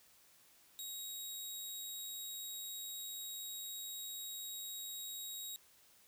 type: tone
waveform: 15% pulse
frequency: 3799 Hz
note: A#7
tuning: 32 cents sharp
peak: -36 dBFS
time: 0.79-5.56 s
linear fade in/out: 0 ms
effects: white hiss -66 dBFS RMS until 6.07 s